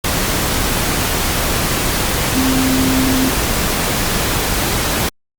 sine tone in noise, 261.6 Hz, C4, in tune, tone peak -14 dBFS, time 2.35-3.3 s, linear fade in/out 5 ms, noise pink, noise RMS -17 dBFS, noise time 0.04-5.09 s, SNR 0 dB, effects Opus 48 kbps

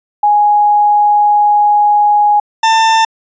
sine / 40% pulse tone pair in turn, 830.6 / 894 Hz, G#5 / A5, 0 / +27 cents, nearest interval minor second, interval 127 cents, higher second, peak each -6 dBFS, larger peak neither, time 0.23-2.4 / 2.63-3.05 s, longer first, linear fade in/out 5 ms, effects resampled to 16000 Hz

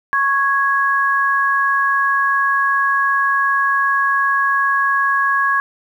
sine tone pair together, 1103.9 / 1661.2 Hz, C#6 / G#6, -8 / 0 cents, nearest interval perfect fifth, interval 708 cents, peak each -16 dBFS, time 0.13-5.6 s, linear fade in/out 0 ms, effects 8-bit

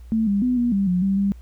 sine tone with pitch steps, 222.3 / 200.5 / 250 / 240.6 / 197.2 / 179.9 / 194.7 / 198.5 Hz, A3 / G3 / B3 / B3 / G3 / F#3 / G3 / G3, +18 / +39 / +21 / -45 / +11 / -48 / -12 / +22 cents, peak -17 dBFS, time 0.12-1.32 s, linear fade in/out 0 ms, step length 150 ms, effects added 60 Hz sine -38 dBFS peak until 1.41 s + pink hiss -60 dBFS RMS until 1.41 s

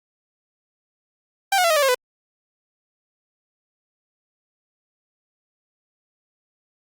sawtooth tone with pitch steps, 784 / 727.3 / 674.7 / 625.9 / 580.6 / 538.6 / 499.6 Hz, G5 / F#5 / E5 / D#5 / D5 / C#5 / B4, 0 / -30 / +40 / +10 / -20 / -50 / +20 cents, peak -12 dBFS, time 1.52-1.947 s, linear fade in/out 5 ms, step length 61 ms, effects Opus 48 kbps

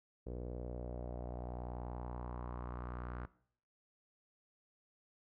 sawtooth tone with low-pass filter sweep, 60.7 Hz, B1, 29 cents flat, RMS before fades -44 dBFS, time 0.26-3.26 s, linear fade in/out 10 ms, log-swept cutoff 470 to 1400 Hz, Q 3.1, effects noise-tail reverb RT60 0.6 s tail -19 dB re dry

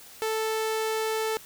sawtooth tone, 440 Hz, A4, in tune, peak -22 dBFS, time 0.22-1.37 s, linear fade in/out 0 ms, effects white hiss -48 dBFS RMS until 1.45 s

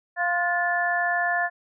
harmonic tone with a mistuned harmonic, 349.2 Hz, F4, in tune, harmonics 2 / 3 / 4 / 5, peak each -25 / -33 / -32 / -24 dBFS, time 0.16-1.5 s, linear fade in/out 50 ms, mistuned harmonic 4, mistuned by +41 cents, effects none

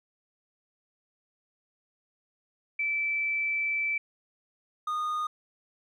sine / triangle tone pair in turn, 2321 / 1229.5 Hz, D7 / D#6, -21 / -21 cents, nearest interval major seventh, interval 1100 cents, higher first, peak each -26 dBFS, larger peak neither, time 2.79-3.98 / 4.87-5.27 s, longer first, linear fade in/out 5 ms, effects none

